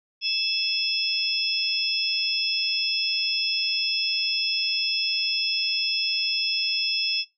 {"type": "tone cluster", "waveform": "sine", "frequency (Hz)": [2632, 3381, 5140, 5330], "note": ["E7", "G#7", "E8", "E8"], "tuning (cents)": [-3, 30, -45, 18], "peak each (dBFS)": -28, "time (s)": [0.21, 7.25], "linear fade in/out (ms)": 50, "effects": ["noise-tail reverb RT60 0.2 s tail -19 dB re dry"]}